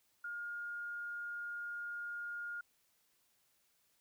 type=tone; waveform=sine; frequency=1420 Hz; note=F6; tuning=28 cents sharp; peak=-40 dBFS; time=0.24-2.61 s; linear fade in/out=5 ms; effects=white hiss -75 dBFS RMS until 4 s